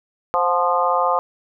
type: harmonic tone with a mistuned harmonic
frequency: 174.61 Hz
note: F3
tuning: in tune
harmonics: 3 / 4 / 5 / 6 / 7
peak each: -22 / -22 / -22 / -22 / -22 dBFS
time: 0.34-1.19 s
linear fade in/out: 0 ms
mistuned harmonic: 4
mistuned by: +44 cents
effects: none